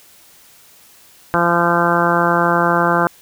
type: harmonic tone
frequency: 171.8 Hz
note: F3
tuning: 28 cents flat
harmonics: 1 / 2 / 3 / 4 / 5 / 6 / 7 / 8 / 9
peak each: -21 / -21 / -21 / -21 / -21 / -21 / -21 / -21 / -21 dBFS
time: 1.34-3.07 s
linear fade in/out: 0 ms
effects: white hiss -47 dBFS RMS until 3.21 s